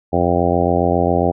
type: harmonic tone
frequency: 87.31 Hz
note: F2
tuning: in tune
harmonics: 1 / 2 / 3 / 4 / 5 / 6 / 7 / 8 / 9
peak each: -22 / -22 / -22 / -22 / -22 / -22 / -22 / -22 / -22 dBFS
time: 0.12-1.32 s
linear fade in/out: 20 ms
effects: none